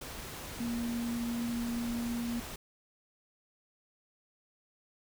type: tone in noise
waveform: sine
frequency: 235.8 Hz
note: A#3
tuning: 20 cents sharp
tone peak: -32 dBFS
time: 0.6-2.4 s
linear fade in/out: 5 ms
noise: pink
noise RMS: -43 dBFS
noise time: 0.01-2.56 s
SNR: +8 dB
effects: none